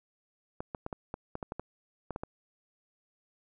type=clicks; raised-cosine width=1 ms; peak=-22 dBFS; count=12; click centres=0.605 / 0.748 / 0.864 / 0.928 / 1.141 / 1.354 / 1.428 / 1.521 / 1.596 / 2.107 / 2.161 / 2.235 s; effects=none